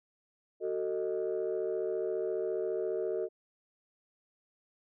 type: chord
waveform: sine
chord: D# diminished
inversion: first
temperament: just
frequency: 373.4 / 448 / 622.3 Hz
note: F#4 / A4 / D#5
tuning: +16 / +31 / 0 cents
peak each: -33 / -33 / -37 dBFS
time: 0.6-3.29 s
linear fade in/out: 50 ms
effects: tanh soft clip ceiling -24 dBFS